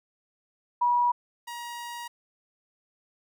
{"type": "tone pair in turn", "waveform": ["sine", "sawtooth"], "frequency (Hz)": [968, 950.8], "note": ["B5", "A#5"], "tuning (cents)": [-35, 34], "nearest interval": "unison", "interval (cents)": 31, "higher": "first", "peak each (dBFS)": [-20, -32], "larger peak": "first", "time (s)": [[0.81, 1.12], [1.47, 2.08]], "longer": "second", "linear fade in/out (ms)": 10, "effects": []}